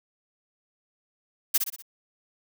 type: noise with echo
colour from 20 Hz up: blue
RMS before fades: -20 dBFS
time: 1.54-1.58 s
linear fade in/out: 10 ms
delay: 61 ms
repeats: 4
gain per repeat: -6 dB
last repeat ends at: 1.824 s
effects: none